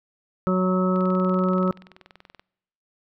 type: harmonic tone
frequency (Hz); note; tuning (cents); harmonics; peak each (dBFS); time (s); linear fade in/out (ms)
185; F#3; 0; 1 / 2 / 3 / 5 / 6 / 7; -20 / -26 / -27 / -38 / -37 / -27; 0.47-1.71; 0
type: click train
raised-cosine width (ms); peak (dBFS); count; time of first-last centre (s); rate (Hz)
0.3; -29; 31; 0.96-2.395; 20.9
effects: noise-tail reverb RT60 1.0 s tail -26 dB re dry